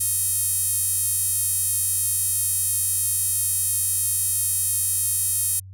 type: tone with high-pass filter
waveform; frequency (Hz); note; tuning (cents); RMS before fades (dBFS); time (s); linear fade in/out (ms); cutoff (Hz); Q
sawtooth; 629; D#5; +19; -23; 0-5.6; 10; 9700; 3.3
effects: added 95 Hz sine -38 dBFS peak until 5.73 s

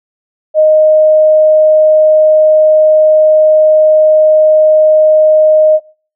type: tone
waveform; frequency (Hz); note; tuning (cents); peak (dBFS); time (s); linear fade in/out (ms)
sine; 620; D#5; -6; -3; 0.54-5.8; 50
effects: noise-tail reverb RT60 0.4 s tail -22 dB re dry

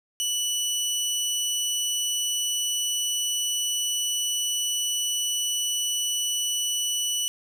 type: tone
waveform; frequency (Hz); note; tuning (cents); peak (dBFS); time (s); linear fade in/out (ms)
20% pulse; 2960; F#7; 0; -19; 0.2-7.28; 0
effects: none

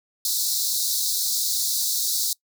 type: high-pass noise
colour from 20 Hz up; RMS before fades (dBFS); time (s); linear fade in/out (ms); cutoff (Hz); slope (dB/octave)
pink; -24; 0.25-2.33; 2; 3800; 96
effects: noise-tail reverb RT60 0.1 s tail -23 dB re dry

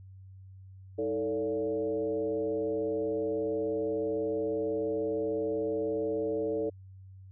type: tone with frequency modulation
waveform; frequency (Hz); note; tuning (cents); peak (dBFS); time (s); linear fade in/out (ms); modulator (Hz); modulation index
sine; 443.4; A4; +13; -28; 0.98-6.7; 10; 126; 0.95
effects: added 95 Hz sine -47 dBFS peak until 7.31 s

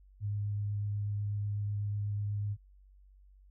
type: tone with vibrato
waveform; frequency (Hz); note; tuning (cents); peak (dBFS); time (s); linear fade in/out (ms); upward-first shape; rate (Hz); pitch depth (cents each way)
sine; 102.9; G#2; -16; -31; 0.2-2.57; 50; sine; 8.1; 9
effects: added 48 Hz sine -56 dBFS peak until 3.5 s

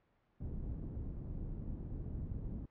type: low-pass noise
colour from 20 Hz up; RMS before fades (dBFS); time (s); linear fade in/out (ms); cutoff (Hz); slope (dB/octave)
pink; -42; 0.4-2.66; 10; 210; 12
effects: pink hiss -75 dBFS RMS until 2.7 s + low-pass 2000 Hz 12 dB/octave

